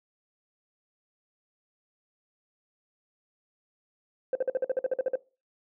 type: tone bursts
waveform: sine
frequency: 519 Hz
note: C5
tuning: 14 cents flat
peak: -21 dBFS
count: 12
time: 4.33-5.156 s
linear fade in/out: 2 ms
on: 23 ms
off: 50 ms
effects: noise-tail reverb RT60 0.3 s tail -21 dB re dry + tanh soft clip ceiling -21 dBFS